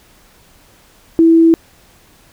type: tone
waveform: sine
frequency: 328.9 Hz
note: E4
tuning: 4 cents flat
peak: -5 dBFS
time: 1.19-1.54 s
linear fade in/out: 0 ms
effects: pink hiss -48 dBFS RMS until 2.32 s